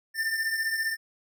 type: beating tone pair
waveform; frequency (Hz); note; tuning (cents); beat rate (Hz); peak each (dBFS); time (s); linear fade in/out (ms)
square; 1780 / 1795; A6 / A6; +20 / +34; 15; -34 / -28; 0.14-0.97; 50
effects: none